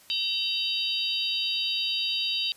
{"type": "tone cluster", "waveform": "sine", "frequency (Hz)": [2723, 3054, 3779, 4670], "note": ["F7", "G7", "A#7", "D8"], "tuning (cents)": [-44, -46, 23, -11], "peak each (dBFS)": [-35, -30, -29, -32], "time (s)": [0.1, 2.52], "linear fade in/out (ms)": 0, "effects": ["white hiss -55 dBFS RMS until 2.56 s", "resampled to 32000 Hz"]}